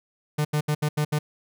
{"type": "tone bursts at uneven times", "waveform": "45% pulse", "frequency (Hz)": 150, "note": "D3", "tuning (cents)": 37, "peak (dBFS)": -21, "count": 6, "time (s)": [[0.38, 0.45], [0.53, 0.61], [0.68, 0.75], [0.82, 0.89], [0.97, 1.05], [1.12, 1.19]], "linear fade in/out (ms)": 10, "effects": []}